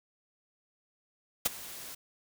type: noise with ADSR envelope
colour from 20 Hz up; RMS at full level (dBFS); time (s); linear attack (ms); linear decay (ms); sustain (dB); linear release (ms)
white; -24; 1.45-1.95; 11; 17; -20; 8
effects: none